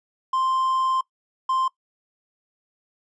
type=tone pair in turn; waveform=triangle; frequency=1046.5 / 1046.5 Hz; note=C6 / C6; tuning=0 / 0 cents; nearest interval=unison; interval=0 cents; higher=neither; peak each=-18 dBFS; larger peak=neither; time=0.33-1.01 / 1.49-1.68 s; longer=first; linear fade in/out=5 ms; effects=noise-tail reverb RT60 0.1 s tail -21 dB re dry + resampled to 22050 Hz